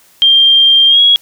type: tone with pitch glide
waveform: sine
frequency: 3185 to 3318 Hz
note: G7 to G#7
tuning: +27 to -2 cents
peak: -4 dBFS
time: 0.22-1.16 s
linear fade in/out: 0 ms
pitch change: +71 cents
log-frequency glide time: 0.88-1 s
effects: white hiss -47 dBFS RMS until 1.21 s